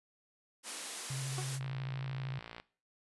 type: high-pass noise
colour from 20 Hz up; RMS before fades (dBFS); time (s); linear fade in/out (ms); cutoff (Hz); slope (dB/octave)
white; -41; 0.63-1.6; 50; 210; 48
type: tone with vibrato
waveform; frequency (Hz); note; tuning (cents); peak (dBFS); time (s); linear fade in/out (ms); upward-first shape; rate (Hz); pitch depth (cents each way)
sine; 133.8; C3; +39; -36; 1.1-2.39; 5; sine; 13; 28
type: tone with exponential decay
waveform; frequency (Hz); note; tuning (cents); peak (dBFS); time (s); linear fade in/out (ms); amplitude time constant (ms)
20% pulse; 370; F#4; 0; -32; 1.38-1.5; 1; 26
type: click train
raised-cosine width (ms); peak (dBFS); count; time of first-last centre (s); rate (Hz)
0.3; -29; 58; 1.61-2.6; 57.6
effects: noise-tail reverb RT60 0.4 s tail -20 dB re dry + resampled to 24000 Hz